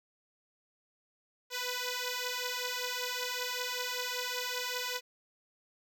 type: beating tone pair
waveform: 5% pulse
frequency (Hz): 493.9 / 499.1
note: B4 / B4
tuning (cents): 0 / +18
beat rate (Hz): 5.2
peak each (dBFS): -25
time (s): 1.5-5.01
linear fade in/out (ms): 50
effects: none